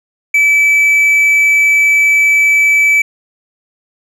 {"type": "tone", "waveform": "triangle", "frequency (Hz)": 2305, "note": "D7", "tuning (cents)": -33, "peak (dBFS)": -5, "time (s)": [0.34, 3.02], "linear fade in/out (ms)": 5, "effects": []}